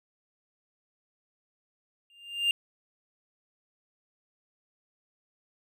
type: tone with exponential growth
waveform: triangle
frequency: 2800 Hz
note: F7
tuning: 4 cents sharp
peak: -18 dBFS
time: 2.1-2.51 s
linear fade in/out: 1 ms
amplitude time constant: 88 ms
effects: none